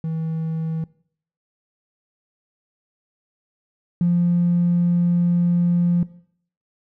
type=tone pair in turn; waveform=triangle; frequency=161.3 / 173.91 Hz; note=E3 / F3; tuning=-37 / -7 cents; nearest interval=minor second; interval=130 cents; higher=second; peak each=-20 / -11 dBFS; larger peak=second; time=0.04-0.84 / 4.01-6.03 s; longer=second; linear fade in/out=2 ms; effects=noise-tail reverb RT60 0.6 s tail -22 dB re dry + tanh soft clip ceiling -13 dBFS